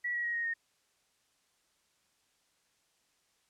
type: tone with pitch steps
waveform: sine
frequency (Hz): 1939 / 1915.6 / 1892.5 / 1869.7 / 1847.2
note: B6 / A#6 / A#6 / A#6 / A#6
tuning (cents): -32 / +47 / +26 / +5 / -16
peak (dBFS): -31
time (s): 0.04-0.54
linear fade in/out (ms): 10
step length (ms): 100
effects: white hiss -73 dBFS RMS until 3.49 s + low-pass 9000 Hz 12 dB/octave